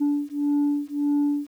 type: beating tone pair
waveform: sine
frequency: 288.8 / 290.5 Hz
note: D4 / D4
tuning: -29 / -19 cents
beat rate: 1.7 Hz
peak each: -22 dBFS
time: 0-1.48 s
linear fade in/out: 20 ms
effects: tanh soft clip ceiling -17 dBFS + 9-bit